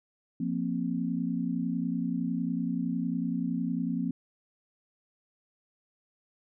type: chord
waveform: sine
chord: F suspended fourth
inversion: none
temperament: equal with one note detuned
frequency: 174.61 / 233.1 / 263.9 Hz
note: F3 / Bb3 / C4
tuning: 0 / 0 / +15 cents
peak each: -32 dBFS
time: 0.4-4.11 s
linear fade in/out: 5 ms
effects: none